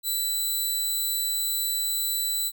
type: tone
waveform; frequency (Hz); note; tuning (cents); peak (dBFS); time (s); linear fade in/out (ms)
10% pulse; 3986; B7; +15; -17; 0.03-2.52; 50
effects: none